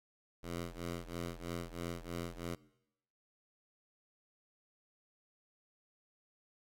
10% pulse ring-modulated tone, 85.5 Hz, F2, 36 cents flat, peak -29 dBFS, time 0.43-2.55 s, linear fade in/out 5 ms, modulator 44.3 Hz, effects noise-tail reverb RT60 0.9 s tail -23 dB re dry + AAC 64 kbps

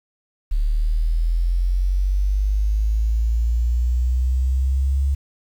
sine linear sweep, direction up, 36.3 to 69.3 Hz, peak -16 dBFS, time 0.51-5.15 s, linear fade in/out 10 ms, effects 8-bit

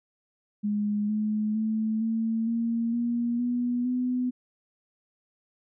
sine tone with pitch steps, 207.7 / 213.3 / 219 / 224.9 / 231 / 237.2 / 243.6 / 250.2 Hz, G#3 / G#3 / A3 / A3 / A#3 / A#3 / B3 / B3, 0 / +46 / -8 / +38 / -16 / +30 / -24 / +23 cents, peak -24 dBFS, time 0.63-4.31 s, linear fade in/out 20 ms, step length 460 ms, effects none

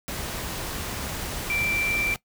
sine tone in noise, 2349 Hz, D7, in tune, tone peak -24 dBFS, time 1.5-2.14 s, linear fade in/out 0 ms, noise pink, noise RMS -32 dBFS, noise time 0.08-2.16 s, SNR +5 dB, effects noise-tail reverb RT60 0.1 s tail -19 dB re dry

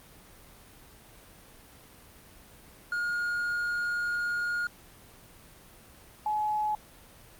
triangle / sine tone pair in turn, 1428 / 849.1 Hz, F6 / G#5, +38 / +38 cents, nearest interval major sixth, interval 900 cents, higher first, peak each -26 dBFS, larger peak neither, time 2.92-4.67 / 6.26-6.75 s, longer first, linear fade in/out 2 ms, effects pink hiss -53 dBFS RMS until 7.39 s + Opus 32 kbps

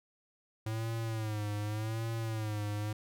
square tone with vibrato, 108.9 Hz, A2, 17 cents flat, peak -34 dBFS, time 0.66-2.93 s, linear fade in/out 5 ms, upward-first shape sine, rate 0.86 Hz, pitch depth 83 cents each way, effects none

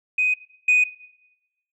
sine tone pair in turn, 2502 / 2489 Hz, D#7 / D#7, +9 / 0 cents, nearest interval unison, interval 9 cents, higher first, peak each -17 / -12 dBFS, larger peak second, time 0.18-0.34 / 0.68-0.84 s, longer neither, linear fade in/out 5 ms, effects noise-tail reverb RT60 0.9 s tail -18 dB re dry + tanh soft clip ceiling -11 dBFS

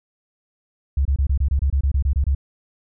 sine tone bursts, 68.8 Hz, C#2, 12 cents flat, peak -15 dBFS, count 13, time 0.97-2.349 s, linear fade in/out 5 ms, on 83 ms, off 25 ms, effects none

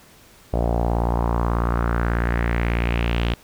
sawtooth tone with low-pass filter sweep, 58.27 Hz, A#1, in tune, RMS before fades -21 dBFS, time 0.53-3.34 s, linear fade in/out 5 ms, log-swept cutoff 640 to 3200 Hz, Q 3.2, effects pink hiss -50 dBFS RMS until 3.43 s

